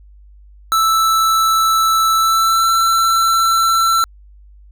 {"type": "tone with pitch glide", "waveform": "square", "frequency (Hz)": [1318.5, 1341.5], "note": ["E6", "E6"], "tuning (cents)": [0, 30], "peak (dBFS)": -12, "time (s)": [0.72, 4.04], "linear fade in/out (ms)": 0, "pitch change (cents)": 30, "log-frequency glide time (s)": [2.16, 2.69], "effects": ["added 50 Hz sine -40 dBFS peak until 4.71 s"]}